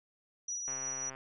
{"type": "tone with tremolo", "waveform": "sine", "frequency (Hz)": 5840, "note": "F#8", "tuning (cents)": -24, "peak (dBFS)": -34, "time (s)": [0.48, 1.1], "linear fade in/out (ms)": 5, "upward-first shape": "sine", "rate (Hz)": 5.6, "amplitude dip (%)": 30}
{"type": "click train", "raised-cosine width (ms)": 0.5, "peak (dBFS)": -31, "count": 63, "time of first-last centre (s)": [0.68, 1.15], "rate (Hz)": 132}
{"effects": []}